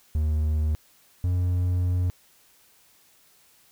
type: tone pair in turn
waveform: triangle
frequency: 76.9 / 89.68 Hz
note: D#2 / F2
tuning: -20 / +46 cents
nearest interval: minor third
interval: 266 cents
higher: second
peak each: -19 dBFS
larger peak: neither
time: 0.15-0.75 / 1.24-2.1 s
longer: second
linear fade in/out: 0 ms
effects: white hiss -59 dBFS RMS until 3.71 s